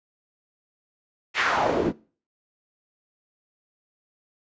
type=noise with band-pass filter sweep; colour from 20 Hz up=pink; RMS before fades=-23 dBFS; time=1.34-1.93 s; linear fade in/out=50 ms; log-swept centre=2400 to 240 Hz; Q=2.2; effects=noise-tail reverb RT60 0.4 s tail -22 dB re dry + resampled to 16000 Hz